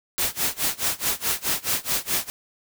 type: noise with tremolo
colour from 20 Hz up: white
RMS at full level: -22 dBFS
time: 0.18-2.3 s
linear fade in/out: 0 ms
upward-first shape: sine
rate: 4.7 Hz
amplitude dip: 95%
effects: none